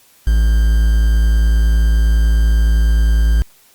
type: tone with quantisation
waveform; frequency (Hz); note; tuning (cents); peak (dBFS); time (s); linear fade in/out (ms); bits
triangle; 54.9; A1; -3; -7; 0.27-3.42; 0; 5
effects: white hiss -50 dBFS RMS until 3.74 s + Opus 48 kbps